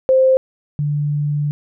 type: tone pair in turn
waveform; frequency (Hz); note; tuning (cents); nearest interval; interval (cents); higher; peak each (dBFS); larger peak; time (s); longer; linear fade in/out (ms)
sine; 523.3 / 146.85; C5 / D3; 0 / 0; octave + minor seventh; 2200; first; -9 / -16; first; 0.09-0.37 / 0.79-1.51; second; 0
effects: none